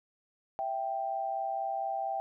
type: tone pair together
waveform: sine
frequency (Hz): 659.3 / 783.6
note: E5 / G5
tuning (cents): 0 / -1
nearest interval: minor third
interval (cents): 299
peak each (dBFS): -36 / -32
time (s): 0.59-2.2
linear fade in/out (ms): 0
effects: none